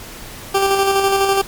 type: tone with tremolo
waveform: 20% pulse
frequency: 392 Hz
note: G4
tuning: in tune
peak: -7 dBFS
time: 0.54-1.42 s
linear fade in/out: 10 ms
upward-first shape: square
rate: 12 Hz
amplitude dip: 35%
effects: pink hiss -34 dBFS RMS until 1.47 s + MP3 96 kbps